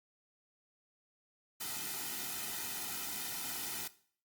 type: noise with comb filter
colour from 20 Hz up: white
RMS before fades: -40 dBFS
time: 1.6-3.88 s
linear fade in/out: 10 ms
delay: 1.8 ms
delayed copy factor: -0.85
effects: noise-tail reverb RT60 0.5 s tail -17 dB re dry + Opus 48 kbps